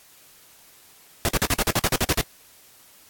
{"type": "noise bursts", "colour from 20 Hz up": "pink", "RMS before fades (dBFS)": -21, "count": 12, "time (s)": [1.25, 2.211], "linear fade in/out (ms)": 0, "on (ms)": 37, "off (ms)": 47, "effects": ["white hiss -52 dBFS RMS until 3.09 s", "AAC 64 kbps"]}